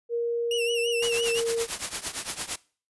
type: tone with pitch glide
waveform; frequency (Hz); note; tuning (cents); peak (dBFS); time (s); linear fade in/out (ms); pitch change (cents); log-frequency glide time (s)
sine; 470 to 461.7; A#4 to A#4; +14 to -17; -24; 0.09-1.67; 50; -31; 1.05-1.5
type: tone with vibrato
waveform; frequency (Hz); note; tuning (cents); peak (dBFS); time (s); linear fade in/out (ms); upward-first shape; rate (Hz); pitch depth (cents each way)
40% pulse; 2794; F7; 0; -27; 0.51-1.4; 2; sine; 5.9; 95
type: noise with tremolo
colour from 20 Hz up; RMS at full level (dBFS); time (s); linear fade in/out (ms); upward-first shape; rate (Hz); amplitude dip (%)
white; -28; 1.02-2.56; 5; triangle; 8.8; 90
effects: noise-tail reverb RT60 0.4 s tail -22 dB re dry + resampled to 24000 Hz